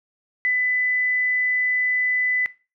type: tone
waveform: sine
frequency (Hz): 2000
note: B6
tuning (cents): +21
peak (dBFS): -18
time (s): 0.45-2.46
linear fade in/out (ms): 0
effects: noise-tail reverb RT60 0.3 s tail -18 dB re dry